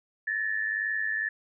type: tone pair together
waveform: sine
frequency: 1738 / 1840 Hz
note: A6 / A#6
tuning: -22 / -23 cents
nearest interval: minor second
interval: 99 cents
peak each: -28 / -32 dBFS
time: 0.27-1.29 s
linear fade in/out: 5 ms
effects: none